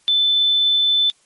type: tone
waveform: sine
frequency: 3520 Hz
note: A7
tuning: in tune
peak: -13 dBFS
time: 0.08-1.1 s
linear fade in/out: 0 ms
effects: white hiss -58 dBFS RMS until 1.25 s + MP3 48 kbps